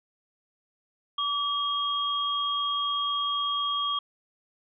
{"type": "tone pair together", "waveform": "sine", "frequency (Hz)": [1152, 3258], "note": ["D6", "G#7"], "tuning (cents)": [-34, -34], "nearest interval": "octave + tritone", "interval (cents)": 1800, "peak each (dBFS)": -28, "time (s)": [1.18, 3.99], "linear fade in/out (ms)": 5, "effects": []}